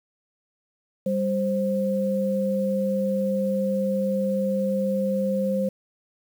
sine tone pair together, 197.03 / 526 Hz, G3 / C5, +9 / +9 cents, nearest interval octave + perfect fourth, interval 1700 cents, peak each -24 dBFS, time 1.06-5.69 s, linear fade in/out 5 ms, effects 8-bit

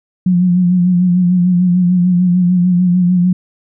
sine tone with vibrato, 179.2 Hz, F3, 45 cents sharp, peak -8 dBFS, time 0.26-3.33 s, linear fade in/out 5 ms, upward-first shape sine, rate 6.7 Hz, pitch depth 44 cents each way, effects none

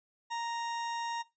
40% pulse tone, 932.3 Hz, A#5, in tune, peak -33 dBFS, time 0.3-1.23 s, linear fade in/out 20 ms, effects noise-tail reverb RT60 0.2 s tail -18 dB re dry + resampled to 16000 Hz

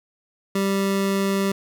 25% pulse tone, 196 Hz, G3, in tune, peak -16 dBFS, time 0.55-1.52 s, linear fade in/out 5 ms, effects none

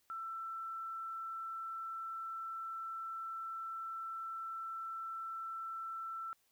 sine tone, 1335 Hz, E6, 22 cents sharp, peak -40 dBFS, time 0.1-6.33 s, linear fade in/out 0 ms, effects white hiss -75 dBFS RMS until 6.51 s

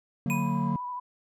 triangle chord, D augmented, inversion none, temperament just, 146.83 / 183.54 / 229.4 Hz, D3 / F#3 / A#3, 0 / -14 / -28 cents, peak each -28 dBFS, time 0.26-0.76 s, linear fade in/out 2 ms
sine tone with vibrato, 987.8 Hz, B5, in tune, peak -32 dBFS, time 0.3-1 s, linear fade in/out 10 ms, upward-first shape square, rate 12 Hz, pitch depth 16 cents each way
square tone with exponential decay, 2489 Hz, D#7, in tune, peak -29 dBFS, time 0.3-0.69 s, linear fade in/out 0 ms, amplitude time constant 84 ms
effects none

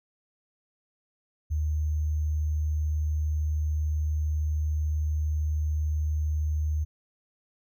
sine tone with sample-and-hold, 76.5 Hz, D#2, 29 cents flat, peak -24 dBFS, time 1.5-6.85 s, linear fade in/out 20 ms, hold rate 6300 Hz, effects none

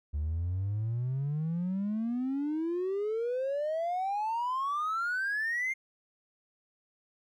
triangle exponential sweep, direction up, 71.9 to 2132 Hz, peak -26 dBFS, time 0.13-5.74 s, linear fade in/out 20 ms, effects tanh soft clip ceiling -25 dBFS

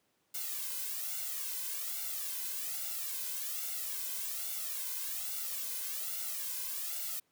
blue noise with flanger, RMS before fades -38 dBFS, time 0.34-7.2 s, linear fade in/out 10 ms, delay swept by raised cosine 1.4 to 1.99 ms, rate 1.2 Hz, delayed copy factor +0.85, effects pink hiss -75 dBFS RMS until 7.31 s + high-pass 150 Hz 12 dB/octave

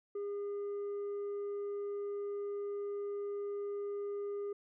sine tone with tanh clipping, 406.2 Hz, G#4, 38 cents flat, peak -37 dBFS, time 0.15-4.53 s, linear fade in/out 5 ms, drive 3 dB, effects none

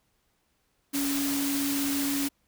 sine tone in noise, 280 Hz, C#4, 18 cents sharp, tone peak -27 dBFS, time 0.93-2.29 s, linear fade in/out 20 ms, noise white, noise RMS -32 dBFS, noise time 0.93-2.29 s, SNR +2 dB, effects pink hiss -72 dBFS RMS until 2.47 s

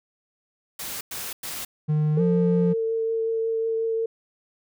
white noise bursts, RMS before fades -33 dBFS, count 3, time 0.79-1.65 s, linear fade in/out 5 ms, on 220 ms, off 100 ms
triangle tone with pitch glide, 152.2 to 174.83 Hz, D#3 to F3, -38 to +2 cents, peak -17 dBFS, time 1.88-2.74 s, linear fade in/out 20 ms, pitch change +240 cents, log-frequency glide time 2.16-2.21 s
sine tone with vibrato, 450.8 Hz, A4, 42 cents sharp, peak -22 dBFS, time 2.17-4.06 s, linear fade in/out 5 ms, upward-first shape triangle, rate 5.5 Hz, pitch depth 13 cents each way
effects none

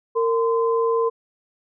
sine tone pair together, 458.9 / 1029 Hz, A#4 / C6, -27 / -29 cents, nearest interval octave + major second, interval 1398 cents, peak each -18 / -24 dBFS, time 0.15-1.1 s, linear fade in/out 20 ms, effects none

